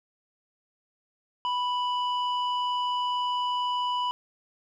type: tone with low-pass filter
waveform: square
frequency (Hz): 987.8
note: B5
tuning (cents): 0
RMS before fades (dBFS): -28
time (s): 1.45-4.11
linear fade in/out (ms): 0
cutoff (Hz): 2600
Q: 1.8
effects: none